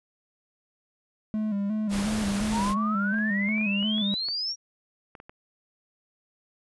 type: tone with vibrato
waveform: triangle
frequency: 207.7 Hz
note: G#3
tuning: in tune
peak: -23 dBFS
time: 1.34-4.14 s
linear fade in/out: 0 ms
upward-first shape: square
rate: 2.8 Hz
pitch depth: 62 cents each way
type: noise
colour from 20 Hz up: pink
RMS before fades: -33 dBFS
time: 1.89-2.75 s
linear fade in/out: 50 ms
type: clicks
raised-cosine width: 0.5 ms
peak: -29 dBFS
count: 12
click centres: 2.419 / 3.143 / 3.186 / 3.488 / 3.581 / 3.612 / 3.827 / 3.982 / 4.286 / 5.152 / 5.201 / 5.295 s
type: exponential sweep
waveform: sine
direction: up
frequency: 880 to 5720 Hz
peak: -27 dBFS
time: 2.51-4.56 s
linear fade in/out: 50 ms
effects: resampled to 24000 Hz